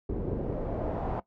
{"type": "noise with low-pass filter sweep", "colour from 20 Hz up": "pink", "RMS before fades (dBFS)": -32, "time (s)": [0.09, 1.2], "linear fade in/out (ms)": 5, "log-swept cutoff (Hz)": [370, 800], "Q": 2, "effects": ["noise-tail reverb RT60 0.1 s tail -17 dB re dry"]}